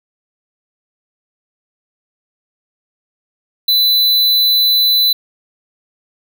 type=tone; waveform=square; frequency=4000 Hz; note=B7; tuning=21 cents sharp; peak=-10 dBFS; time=3.68-5.13 s; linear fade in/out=5 ms; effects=none